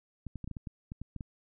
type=clicks; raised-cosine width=5 ms; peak=-27 dBFS; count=11; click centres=0.267 / 0.357 / 0.443 / 0.476 / 0.513 / 0.568 / 0.672 / 0.919 / 1.016 / 1.163 / 1.208 s; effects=none